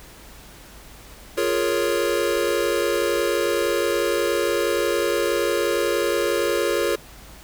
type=chord; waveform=square; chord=Bb minor seventh; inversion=second; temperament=equal; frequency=349.2 / 415.3 / 466.2 / 554.4 Hz; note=F4 / Ab4 / Bb4 / Db5; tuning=0 / 0 / 0 / 0 cents; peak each=-26 dBFS; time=1.37-6.96 s; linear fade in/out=10 ms; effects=added 50 Hz sine -47 dBFS peak until 7.43 s + pink hiss -45 dBFS RMS until 7.43 s